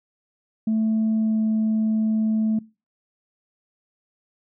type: tone with pitch glide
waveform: sine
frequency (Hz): 220 to 218.7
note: A3 to A3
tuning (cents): 0 to -10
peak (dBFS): -17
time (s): 0.67-2.59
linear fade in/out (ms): 5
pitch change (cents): -10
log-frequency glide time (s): 1.16-1.39
effects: noise-tail reverb RT60 0.3 s tail -23 dB re dry + tanh soft clip ceiling -16 dBFS